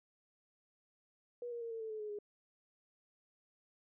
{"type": "tone with pitch steps", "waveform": "sine", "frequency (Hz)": [482.9, 472.4, 462.2, 452.1, 442.3, 432.7, 423.3, 414.1], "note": ["B4", "A#4", "A#4", "A4", "A4", "A4", "G#4", "G#4"], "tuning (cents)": [-39, 23, -15, 47, 9, -29, 33, -5], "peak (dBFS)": -40, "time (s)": [1.42, 2.188], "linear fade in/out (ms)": 2, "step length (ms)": 96, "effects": []}